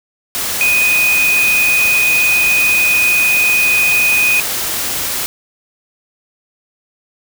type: tone in noise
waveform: sine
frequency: 2489 Hz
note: D#7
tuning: in tune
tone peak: -10 dBFS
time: 0.61-4.4 s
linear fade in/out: 0 ms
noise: white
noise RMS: -19 dBFS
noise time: 0.35-5.26 s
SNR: +6 dB
effects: none